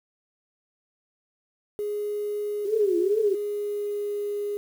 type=tone with pitch glide; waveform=sine; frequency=415.3 to 411 Hz; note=G#4 to G#4; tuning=0 to -18 cents; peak=-26 dBFS; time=1.79-4.57 s; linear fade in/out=0 ms; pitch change=-18 cents; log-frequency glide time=2.68-4.33 s
type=tone with vibrato; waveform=sine; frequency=392 Hz; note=G4; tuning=in tune; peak=-21 dBFS; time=2.65-3.35 s; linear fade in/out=10 ms; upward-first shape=triangle; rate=2.3 Hz; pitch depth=260 cents each way
effects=8-bit